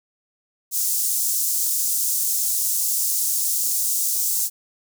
pink high-pass noise, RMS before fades -22 dBFS, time 0.71-4.5 s, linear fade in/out 50 ms, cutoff 6500 Hz, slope 24 dB/octave, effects none

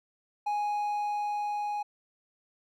triangle tone with level ramp, 830 Hz, G#5, 1 cent flat, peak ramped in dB -25 to -28 dBFS, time 0.46-1.83 s, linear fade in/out 10 ms, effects none

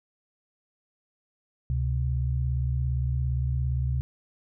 sine tone pair together, 69.85 / 127.3 Hz, C#2 / C3, +14 / -47 cents, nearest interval minor seventh, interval 1039 cents, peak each -26 / -27 dBFS, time 1.7-4.01 s, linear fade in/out 0 ms, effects none

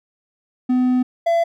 triangle tone pair in turn, 252.1 / 674.8 Hz, B3 / E5, +36 / +40 cents, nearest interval octave + perfect fourth, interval 1704 cents, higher second, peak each -12 dBFS, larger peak neither, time 0.69-1.03 / 1.26-1.44 s, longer first, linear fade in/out 10 ms, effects none

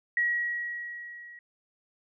sine tone with level ramp, 1910 Hz, A#6, 42 cents sharp, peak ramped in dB -22 to -45 dBFS, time 0.17-1.39 s, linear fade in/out 2 ms, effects none

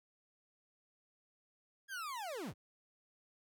40% pulse linear sweep, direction down, 1661.2 to 51.7 Hz, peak -40 dBFS, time 1.88-2.54 s, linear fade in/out 50 ms, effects none

